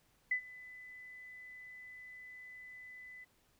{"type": "tone with ADSR envelope", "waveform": "sine", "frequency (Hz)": 2003, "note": "B6", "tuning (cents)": 24, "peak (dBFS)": -28, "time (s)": [0.31, 3.25], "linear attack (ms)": 6, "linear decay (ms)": 87, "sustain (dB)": -21, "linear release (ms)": 18, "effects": ["pink hiss -72 dBFS RMS until 3.59 s"]}